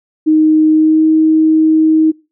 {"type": "tone with pitch glide", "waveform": "sine", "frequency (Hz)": [311.5, 315.5], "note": ["D#4", "D#4"], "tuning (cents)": [2, 24], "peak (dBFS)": -6, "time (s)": [0.26, 2.12], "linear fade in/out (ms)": 20, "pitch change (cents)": 22, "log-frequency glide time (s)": [0.7, 1.06], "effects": ["noise-tail reverb RT60 0.3 s tail -23 dB re dry"]}